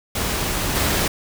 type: noise with level steps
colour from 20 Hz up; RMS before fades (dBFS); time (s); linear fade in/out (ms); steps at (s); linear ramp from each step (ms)
pink; -23 / -20; 0.15-1.08; 5; 0.75; 10
effects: none